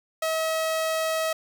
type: tone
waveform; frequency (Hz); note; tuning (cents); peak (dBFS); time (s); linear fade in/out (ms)
sawtooth; 641; E5; -49; -20; 0.22-1.33; 5
effects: none